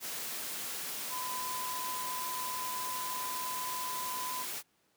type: tone in noise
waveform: sine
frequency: 1008 Hz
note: B5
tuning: 35 cents sharp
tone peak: -37 dBFS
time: 1.09-4.46 s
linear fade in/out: 50 ms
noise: white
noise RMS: -39 dBFS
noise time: 0-4.63 s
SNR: -1 dB
effects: pink hiss -72 dBFS RMS until 4.96 s + high-pass 150 Hz 12 dB/octave